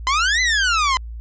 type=exponential two-way sweep; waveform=sawtooth; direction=up then down; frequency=1007 to 2054 to 1007 Hz; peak=-12 dBFS; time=0.07-0.97 s; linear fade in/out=0 ms; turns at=0.41 s; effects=added 57 Hz sine -29 dBFS peak until 1.2 s + resampled to 16000 Hz